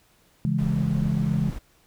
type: chord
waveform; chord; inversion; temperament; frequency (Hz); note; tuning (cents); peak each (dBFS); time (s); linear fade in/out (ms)
sine; C# minor; none; just; 138.59 / 166.31 / 207.9; C#3 / E3 / G#3; 0 / +16 / +2; -25 / -25 / -26; 0.45-1.5; 0
type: noise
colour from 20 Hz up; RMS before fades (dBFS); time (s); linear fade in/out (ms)
brown; -35; 0.58-1.59; 10
effects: pink hiss -61 dBFS RMS until 1.86 s